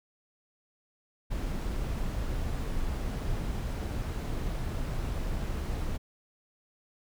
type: noise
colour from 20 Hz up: brown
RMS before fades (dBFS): -32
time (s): 1.3-5.98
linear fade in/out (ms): 20
effects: none